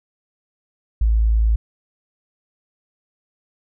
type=tone; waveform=sine; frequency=55 Hz; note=A1; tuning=in tune; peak=-13 dBFS; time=1.01-1.56 s; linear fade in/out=5 ms; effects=none